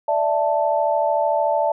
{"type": "chord", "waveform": "sine", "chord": "D suspended second", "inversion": "none", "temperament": "just", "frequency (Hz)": [587.3, 660.7, 881], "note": ["D5", "E5", "A5"], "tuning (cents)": [0, 4, 2], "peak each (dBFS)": -21, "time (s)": [0.08, 1.72], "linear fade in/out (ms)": 5, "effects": []}